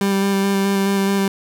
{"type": "tone with vibrato", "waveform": "30% pulse", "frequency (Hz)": 196.7, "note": "G3", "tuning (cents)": 6, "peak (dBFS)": -13, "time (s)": [0.01, 1.28], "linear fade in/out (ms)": 2, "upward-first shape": "square", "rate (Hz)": 4.7, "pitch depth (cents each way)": 11, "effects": []}